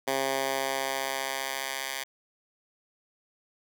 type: tone with high-pass filter sweep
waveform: 10% pulse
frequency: 134.9 Hz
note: C#3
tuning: 47 cents flat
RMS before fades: -31 dBFS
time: 0.07-2.04 s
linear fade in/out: 10 ms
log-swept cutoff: 410 to 1600 Hz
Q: 0.72
effects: none